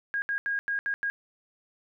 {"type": "tone bursts at uneven times", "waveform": "sine", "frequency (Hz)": 1632, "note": "G#6", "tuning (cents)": -31, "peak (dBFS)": -26, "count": 6, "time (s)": [[0.14, 0.22], [0.29, 0.38], [0.46, 0.59], [0.68, 0.79], [0.86, 0.94], [1.03, 1.1]], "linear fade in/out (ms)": 0, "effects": []}